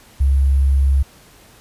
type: tone with sample-and-hold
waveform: sine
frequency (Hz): 68.2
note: C#2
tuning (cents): -28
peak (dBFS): -11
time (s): 0.2-1.03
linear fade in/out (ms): 10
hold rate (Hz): 11025
effects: pink hiss -47 dBFS RMS until 1.6 s + resampled to 32000 Hz